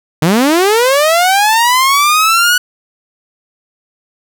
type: linear sweep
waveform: sawtooth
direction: up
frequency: 145.9 to 1481 Hz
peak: -4 dBFS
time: 0.22-2.58 s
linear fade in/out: 5 ms
effects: none